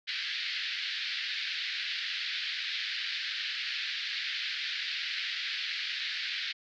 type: band-pass noise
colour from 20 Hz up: white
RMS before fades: -35 dBFS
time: 0.07-6.53 s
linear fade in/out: 20 ms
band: 1600 to 4500 Hz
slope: 48 dB/octave
effects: none

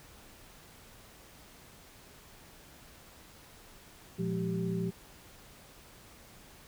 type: tone cluster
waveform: sine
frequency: 116.8 / 174.5 / 209.3 / 389.5 Hz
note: A#2 / F3 / G#3 / G4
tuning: +4 / -1 / +14 / -11 cents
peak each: -38 / -32 / -40 / -37 dBFS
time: 4.18-4.91 s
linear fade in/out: 20 ms
effects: pink hiss -55 dBFS RMS until 6.67 s

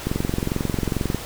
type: click train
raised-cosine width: 3 ms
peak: -9 dBFS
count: 25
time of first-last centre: 0.07-1.146 s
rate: 22.3 Hz
effects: pink hiss -34 dBFS RMS until 1.25 s

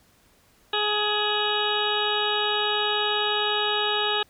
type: harmonic tone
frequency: 419.3 Hz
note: G#4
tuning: 17 cents sharp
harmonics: 1 / 2 / 3 / 4 / 6 / 7 / 8 / 9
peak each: -29 / -29 / -31 / -31 / -34 / -29 / -32 / -29 dBFS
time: 0.73-4.23 s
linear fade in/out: 5 ms
effects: pink hiss -60 dBFS RMS until 4.29 s

